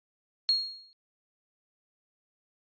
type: tone with exponential decay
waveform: sine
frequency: 4281 Hz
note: C8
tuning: 39 cents sharp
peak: -19 dBFS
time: 0.49-0.93 s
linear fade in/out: 0 ms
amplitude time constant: 95 ms
effects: resampled to 11025 Hz